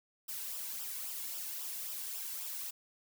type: noise with flanger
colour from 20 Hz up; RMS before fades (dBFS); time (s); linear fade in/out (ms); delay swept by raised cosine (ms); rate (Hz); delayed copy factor
blue; -41; 0.28-2.71; 10; 0.46 to 1.66; 3.7; -0.6
effects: none